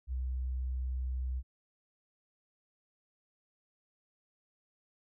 sine tone, 63.7 Hz, C2, 46 cents flat, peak -32 dBFS, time 0.07-1.43 s, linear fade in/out 50 ms, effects none

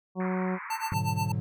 harmonic tone, 185 Hz, F#3, in tune, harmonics 1 / 2 / 3 / 4 / 5 / 6, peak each -28 / -34 / -38 / -40 / -42 / -44 dBFS, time 0.15-0.59 s, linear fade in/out 50 ms
pink band-pass noise, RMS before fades -40 dBFS, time 0.2-0.94 s, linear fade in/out 2 ms, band 920 to 2300 Hz, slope 96 dB/octave
square tone with tremolo, 891 Hz, A5, 22 cents sharp, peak -28 dBFS, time 0.7-1.32 s, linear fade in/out 5 ms, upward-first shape sine, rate 8.3 Hz, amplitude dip 90%
triangle chord, G# half-diminished seventh, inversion none, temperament equal, 103.83 / 123.47 / 146.83 / 185 Hz, G#2 / B2 / D3 / F#3, 0 / 0 / 0 / 0 cents, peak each -29 / -32 / -31 / -33 dBFS, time 0.92-1.4 s, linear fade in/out 0 ms
effects none

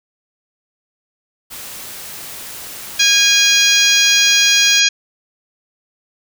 white noise, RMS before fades -31 dBFS, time 1.5-4.81 s, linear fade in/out 20 ms
harmonic tone, 820 Hz, G#5, 22 cents flat, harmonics 2 / 3 / 4 / 5 / 6 / 7 / 8, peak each -19 / -16 / -15 / -19 / -18 / -20 / -17 dBFS, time 2.99-4.89 s, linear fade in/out 10 ms
effects none

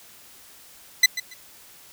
20% pulse tone with echo, 2012 Hz, B6, 32 cents sharp, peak -6 dBFS, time 1.03-1.06 s, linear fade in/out 5 ms, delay 140 ms, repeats 2, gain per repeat -14 dB, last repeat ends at 1.34 s, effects white hiss -49 dBFS RMS until 1.92 s

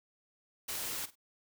white noise with echo, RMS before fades -38 dBFS, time 0.68-1.06 s, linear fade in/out 10 ms, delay 48 ms, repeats 2, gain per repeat -15 dB, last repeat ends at 1.156 s, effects none

